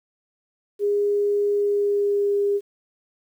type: tone with pitch glide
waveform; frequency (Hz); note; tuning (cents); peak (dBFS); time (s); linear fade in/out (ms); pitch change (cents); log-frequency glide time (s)
sine; 409 to 404.5; G#4 to G#4; -26 to -46; -18; 0.79-2.61; 50; -20; 1.52-2.36
effects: 9-bit